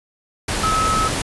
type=tone in noise; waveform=sine; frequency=1291 Hz; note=E6; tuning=37 cents flat; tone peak=-17 dBFS; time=0.63-1.08 s; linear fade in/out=5 ms; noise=pink; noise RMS=-22 dBFS; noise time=0.48-1.22 s; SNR=+2 dB; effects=resampled to 24000 Hz